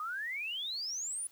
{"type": "exponential sweep", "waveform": "sine", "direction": "up", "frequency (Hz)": [1203, 10120], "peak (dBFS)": -35, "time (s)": [0, 1.27], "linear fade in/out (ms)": 2, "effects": ["white hiss -63 dBFS RMS until 1.31 s"]}